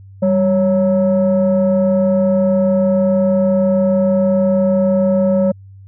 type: tone pair together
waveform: sine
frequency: 196.01 / 554.4 Hz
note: G3 / C#5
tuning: 0 / 0 cents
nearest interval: octave + tritone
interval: 1800 cents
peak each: -12 dBFS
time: 0.22-5.52 s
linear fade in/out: 10 ms
effects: tanh soft clip ceiling -7 dBFS + added 97 Hz sine -36 dBFS peak until 5.87 s